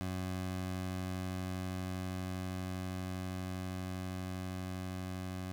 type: tone with level ramp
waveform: 20% pulse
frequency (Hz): 92.5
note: F#2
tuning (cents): 0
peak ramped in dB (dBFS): -31 to -34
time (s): 0.01-5.52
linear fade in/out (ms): 0
effects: none